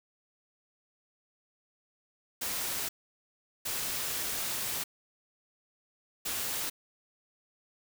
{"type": "noise bursts at uneven times", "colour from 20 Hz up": "white", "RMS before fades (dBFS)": -34, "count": 3, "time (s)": [[2.41, 2.89], [3.65, 4.84], [6.25, 6.7]], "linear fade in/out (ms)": 10, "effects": []}